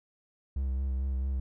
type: tone with vibrato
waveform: triangle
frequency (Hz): 66.2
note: C2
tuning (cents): +21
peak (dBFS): -26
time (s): 0.56-1.4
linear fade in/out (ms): 5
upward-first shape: sine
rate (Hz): 4.5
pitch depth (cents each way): 37
effects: none